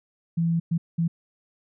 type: tone bursts at uneven times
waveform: sine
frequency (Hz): 167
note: E3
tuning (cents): +23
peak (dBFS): -20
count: 3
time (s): 0.37-0.6 / 0.71-0.78 / 0.98-1.08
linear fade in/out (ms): 10
effects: none